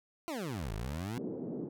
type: exponential two-way sweep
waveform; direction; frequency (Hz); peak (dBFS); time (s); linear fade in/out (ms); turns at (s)
20% pulse; down then up; 353.5 to 49.44 to 126.6; -31; 0.28-1.18; 0; 0.73
type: band-pass noise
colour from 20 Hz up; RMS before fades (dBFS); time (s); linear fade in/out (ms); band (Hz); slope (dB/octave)
white; -39; 1.17-1.69; 10; 160 to 390; 24
effects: none